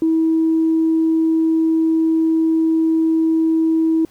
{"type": "tone", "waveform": "sine", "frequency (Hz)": 322.9, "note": "E4", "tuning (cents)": -36, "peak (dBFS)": -12, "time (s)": [0.02, 4.05], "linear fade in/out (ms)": 2, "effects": ["tanh soft clip ceiling -8 dBFS", "pink hiss -53 dBFS RMS until 4.1 s"]}